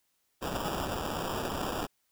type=noise with sample-and-hold; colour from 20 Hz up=white; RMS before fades=-34 dBFS; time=0.41-1.87 s; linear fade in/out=20 ms; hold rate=2100 Hz; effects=white hiss -75 dBFS RMS until 2.11 s